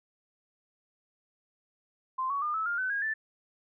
sine tone with pitch steps, 1041 / 1122.2 / 1209.7 / 1304 / 1405.7 / 1515.3 / 1633.5 / 1760.9 Hz, C6 / C#6 / D#6 / E6 / F6 / F#6 / G#6 / A6, -9 / +21 / -49 / -19 / +11 / +41 / -29 / +1 cents, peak -28 dBFS, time 2.18-3.14 s, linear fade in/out 10 ms, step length 120 ms, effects none

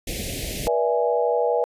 pink band-stop noise, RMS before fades -29 dBFS, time 0.07-0.68 s, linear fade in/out 5 ms, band 670 to 2000 Hz, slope 48 dB/octave
sine chord, E dominant seventh, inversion second, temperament equal with one note detuned, 482.6 / 587.3 / 659.3 / 830.6 Hz, B4 / D5 / E5 / G#5, -40 / 0 / 0 / 0 cents, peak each -21 / -26 / -25 / -26 dBFS, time 0.67-1.64 s, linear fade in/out 0 ms
effects resampled to 32000 Hz

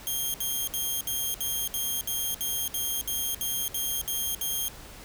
5% pulse tone bursts, 3213 Hz, G7, 42 cents sharp, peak -19 dBFS, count 14, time 0.07-4.682 s, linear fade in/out 0 ms, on 270 ms, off 64 ms, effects added 50 Hz sine -52 dBFS peak until 5.04 s + pink hiss -46 dBFS RMS until 5.04 s

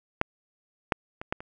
clicks, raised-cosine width 0.5 ms, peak -7 / -7 / -21 / -12 / -25 dBFS, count 5, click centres 0.214 / 0.922 / 1.215 / 1.325 / 1.405 s, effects none

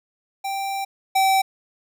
square tone pair in turn, 784 / 771.4 Hz, G5 / G5, 0 / -28 cents, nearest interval unison, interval 28 cents, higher first, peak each -25 / -16 dBFS, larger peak second, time 0.44-0.85 / 1.15-1.42 s, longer first, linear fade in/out 10 ms, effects none

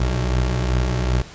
25% pulse beating tone pair, 60 / 62.6 Hz, B1 / B1, -49 / +24 cents, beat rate 2.6 Hz, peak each -22 / -15 dBFS, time 0-1.22 s, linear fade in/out 5 ms, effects pink hiss -41 dBFS RMS until 1.34 s + resampled to 16000 Hz

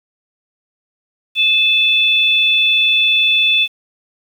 sine tone pair together, 2609 / 3483 Hz, E7 / A7, -18 / -18 cents, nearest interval perfect fourth, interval 500 cents, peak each -13 dBFS, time 1.35-3.68 s, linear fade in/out 50 ms, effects 7-bit

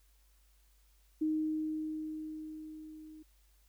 sine tone with level ramp, 311.1 Hz, D#4, in tune, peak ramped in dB -28 to -49 dBFS, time 1.21-3.23 s, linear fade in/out 10 ms, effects added 50 Hz sine -64 dBFS peak until 3.68 s + white hiss -72 dBFS RMS until 3.68 s

